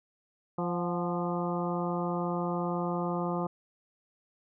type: harmonic tone with a mistuned harmonic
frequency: 174.1 Hz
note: F3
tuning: 5 cents flat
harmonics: 1 / 2 / 3 / 4 / 5 / 6 / 7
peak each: -32 / -35 / -37 / -38 / -39 / -40 / -40 dBFS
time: 0.58-3.47 s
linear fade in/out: 5 ms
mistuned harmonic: 4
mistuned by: +44 cents
effects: none